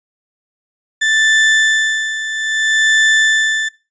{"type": "tone with tremolo", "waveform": "35% pulse", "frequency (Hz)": 1763, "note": "A6", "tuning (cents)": 3, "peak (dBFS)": -7, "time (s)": [1.01, 3.69], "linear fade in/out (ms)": 10, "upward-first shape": "sine", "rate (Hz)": 0.61, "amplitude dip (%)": 70, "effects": ["noise-tail reverb RT60 0.3 s tail -20 dB re dry", "resampled to 16000 Hz"]}